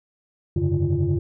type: tone cluster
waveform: sine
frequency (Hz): 88 / 99.1 / 137 / 147.6 / 345.5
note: F2 / G2 / C#3 / D3 / F4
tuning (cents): +14 / +19 / -20 / +9 / -19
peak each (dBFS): -24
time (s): 0.56-1.19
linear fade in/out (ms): 5
effects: tanh soft clip ceiling -13 dBFS